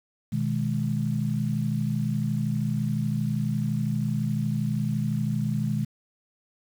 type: chord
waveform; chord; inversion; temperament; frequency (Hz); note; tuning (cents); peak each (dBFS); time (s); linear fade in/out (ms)
sine; G# minor; first; equal with one note detuned; 123.47 / 155.56 / 209.1; B2 / D#3 / G#3; 0 / 0 / +12; -28; 0.32-5.85; 10
effects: 8-bit